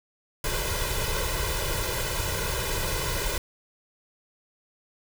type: noise with comb filter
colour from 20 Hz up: pink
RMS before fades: -28 dBFS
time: 0.44-3.38 s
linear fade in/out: 2 ms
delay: 2 ms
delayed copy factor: +1
effects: none